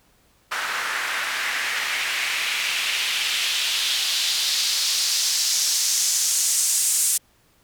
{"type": "noise with band-pass filter sweep", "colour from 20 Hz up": "white", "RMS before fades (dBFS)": -23, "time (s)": [0.51, 7.18], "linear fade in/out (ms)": 10, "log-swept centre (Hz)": [1400, 8400], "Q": 1.9, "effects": ["pink hiss -60 dBFS RMS until 7.63 s"]}